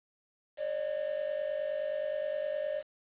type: tone pair together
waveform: triangle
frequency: 554.4 / 604 Hz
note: C#5 / D5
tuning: 0 / +48 cents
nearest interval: minor second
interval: 148 cents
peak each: -34 / -31 dBFS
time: 0.57-2.83 s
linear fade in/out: 50 ms
effects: resampled to 8000 Hz + 9-bit